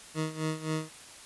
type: tone with tremolo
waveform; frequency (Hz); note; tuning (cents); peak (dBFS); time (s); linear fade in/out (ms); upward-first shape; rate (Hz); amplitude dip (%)
20% pulse; 157.2; D#3; +18; -23; 0.14-0.9; 50; sine; 3.8; 80
effects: white hiss -49 dBFS RMS until 1.25 s + resampled to 24000 Hz